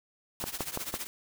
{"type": "noise with tremolo", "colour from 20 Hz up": "white", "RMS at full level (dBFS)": -34, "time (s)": [0.4, 1.07], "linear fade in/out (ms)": 0, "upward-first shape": "triangle", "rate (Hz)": 15, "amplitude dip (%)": 90}
{"type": "click train", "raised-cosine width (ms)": 1, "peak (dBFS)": -18, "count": 4, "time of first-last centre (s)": [0.44, 0.941], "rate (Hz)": 5.99}
{"effects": []}